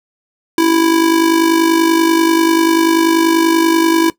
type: tone with amplitude modulation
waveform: square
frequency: 329.6 Hz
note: E4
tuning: in tune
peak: -7 dBFS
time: 0.58-4.1 s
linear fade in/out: 2 ms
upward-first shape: sine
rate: 50.3 Hz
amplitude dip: 60%
effects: noise-tail reverb RT60 0.1 s tail -17 dB re dry